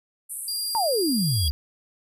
pink band-pass noise, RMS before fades -34 dBFS, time 0.29-1.49 s, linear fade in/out 20 ms, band 8500 to 12000 Hz, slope 96 dB/octave
square tone, 4794 Hz, D8, 35 cents sharp, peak -28 dBFS, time 0.48-1.5 s, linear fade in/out 2 ms
sine exponential sweep, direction down, 953 to 67.2 Hz, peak -21 dBFS, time 0.75-1.51 s, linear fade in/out 0 ms
sine tone with exponential growth, 3322 Hz, G#7, in tune, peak -27 dBFS, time 1.14-1.48 s, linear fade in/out 1 ms, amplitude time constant 72 ms
effects none

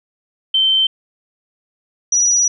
sine tone pair in turn, 3103 / 5841 Hz, G7 / F#8, -18 / -23 cents, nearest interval major seventh, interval 1095 cents, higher second, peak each -11 dBFS, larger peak neither, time 0.54-0.87 / 2.12-2.48 s, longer second, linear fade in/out 5 ms, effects none

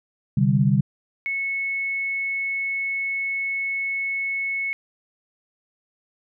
sine chord, C suspended second, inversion none, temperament just, 130.81 / 147.16 / 196.22 Hz, C3 / D3 / G3, 0 / +4 / +2 cents, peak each -20 dBFS, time 0.37-0.81 s, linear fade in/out 5 ms
sine tone, 2200 Hz, C#7, 14 cents flat, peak -23 dBFS, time 1.26-4.73 s, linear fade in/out 0 ms
effects none

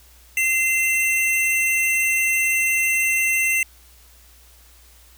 square tone pair together, 2073 / 2703 Hz, C7 / E7, -17 / +43 cents, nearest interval perfect fourth, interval 460 cents, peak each -21 dBFS, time 0.37-3.63 s, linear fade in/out 2 ms, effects added 60 Hz sine -50 dBFS peak until 5.17 s + white hiss -52 dBFS RMS until 5.17 s

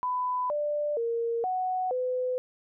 sine tone with pitch steps, 999 / 591 / 464.4 / 741 / 505 Hz, B5 / D5 / A#4 / F#5 / B4, +20 / +11 / -7 / +2 / +39 cents, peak -26 dBFS, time 0.03-2.38 s, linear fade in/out 0 ms, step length 470 ms, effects none

